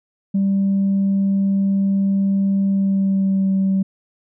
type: tone with pitch glide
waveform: sine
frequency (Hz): 196 to 192.52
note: G3 to G3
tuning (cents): 0 to -31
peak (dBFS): -13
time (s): 0.34-3.83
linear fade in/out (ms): 10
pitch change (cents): -31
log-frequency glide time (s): 2.67-3.46
effects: tanh soft clip ceiling -12 dBFS